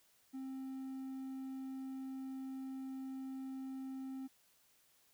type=tone; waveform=triangle; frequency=264.9 Hz; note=C4; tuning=22 cents sharp; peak=-40 dBFS; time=0.33-4.28 s; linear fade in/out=20 ms; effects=white hiss -71 dBFS RMS until 5.13 s